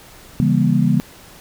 sine chord, C# diminished seventh, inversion none, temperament just, 138.59 / 166.31 / 199.57 / 239.5 Hz, C#3 / E3 / G3 / Bb3, 0 / +16 / +31 / +47 cents, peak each -18 dBFS, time 0.4-1 s, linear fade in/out 0 ms, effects pink hiss -43 dBFS RMS until 1.4 s

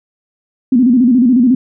sine tone with vibrato, 246.9 Hz, B3, in tune, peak -6 dBFS, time 0.72-1.55 s, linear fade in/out 5 ms, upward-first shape square, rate 14 Hz, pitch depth 100 cents each way, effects none

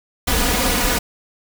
pink noise with comb filter, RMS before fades -18 dBFS, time 0.27-0.99 s, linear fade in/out 10 ms, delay 4.1 ms, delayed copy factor +0.7, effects none

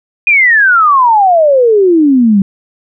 sine exponential sweep, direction down, 2489 to 190 Hz, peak -4 dBFS, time 0.27-2.42 s, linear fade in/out 2 ms, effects none

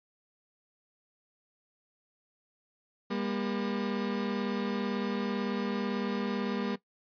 30% pulse tone pair together, 200.9 / 238.9 Hz, G3 / A#3, +43 / +43 cents, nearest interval minor third, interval 300 cents, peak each -30 / -31 dBFS, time 3.1-6.76 s, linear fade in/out 10 ms, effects noise-tail reverb RT60 0.1 s tail -17 dB re dry + resampled to 11025 Hz

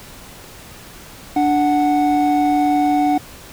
triangle tone pair together, 293.7 / 740.1 Hz, D4 / F#5, 0 / 0 cents, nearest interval octave + major third, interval 1600 cents, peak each -14 dBFS, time 1.36-3.18 s, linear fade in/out 5 ms, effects pink hiss -39 dBFS RMS until 3.52 s

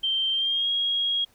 sine tone with pitch glide, 3137 to 3285 Hz, G7 to G#7, +1 to -20 cents, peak -22 dBFS, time 0.03-1.25 s, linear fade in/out 10 ms, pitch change +79 cents, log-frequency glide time 0.33-0.69 s, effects pink hiss -61 dBFS RMS until 1.34 s

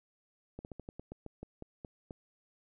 slowing click train, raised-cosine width 2 ms, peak -30 dBFS, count 12, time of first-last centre 0.59-2.108 s, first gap 59 ms, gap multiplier 1.16, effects none

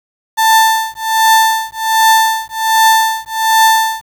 35% pulse tone with tremolo, 888 Hz, A5, 16 cents sharp, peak -3 dBFS, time 0.37-4.02 s, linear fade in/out 20 ms, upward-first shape triangle, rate 1.3 Hz, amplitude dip 100%, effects 7-bit

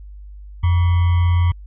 sine tone with sample-and-hold, 87.31 Hz, F2, in tune, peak -12 dBFS, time 0.63-1.52 s, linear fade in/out 10 ms, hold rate 1050 Hz, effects added 50 Hz sine -34 dBFS peak until 1.66 s + resampled to 8000 Hz

